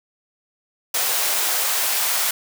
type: noise with high-pass filter sweep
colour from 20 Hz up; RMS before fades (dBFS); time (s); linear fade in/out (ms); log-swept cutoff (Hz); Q
white; -21; 0.94-2.31; 5; 500 to 760; 1.1
effects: none